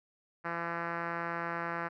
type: tone with low-pass filter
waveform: 5% pulse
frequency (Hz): 169.4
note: E3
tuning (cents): +48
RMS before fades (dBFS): -36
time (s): 0.44-1.89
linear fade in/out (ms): 20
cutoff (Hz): 1600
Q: 1.7
effects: none